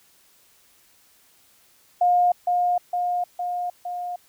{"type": "tone with echo", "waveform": "sine", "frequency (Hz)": 712, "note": "F5", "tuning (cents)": 33, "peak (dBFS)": -15, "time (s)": [2.01, 2.32], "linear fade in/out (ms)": 5, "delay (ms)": 460, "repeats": 4, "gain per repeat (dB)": -3, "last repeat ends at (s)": 4.16, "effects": ["white hiss -58 dBFS RMS until 4.28 s"]}